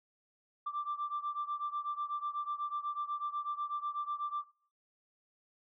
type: beating tone pair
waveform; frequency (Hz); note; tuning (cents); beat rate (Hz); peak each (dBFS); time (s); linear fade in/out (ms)
sine; 1174.7 / 1182.8; D6 / D6; 0 / +12; 8.1; -36 / -38; 0.66-4.44; 10
effects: noise-tail reverb RT60 0.5 s tail -19 dB re dry + tanh soft clip ceiling -29 dBFS